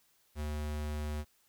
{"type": "tone", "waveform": "square", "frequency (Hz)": 75, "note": "D2", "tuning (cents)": 37, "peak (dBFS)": -35, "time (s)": [0.35, 1.25], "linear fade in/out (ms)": 50, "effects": ["white hiss -70 dBFS RMS until 1.48 s"]}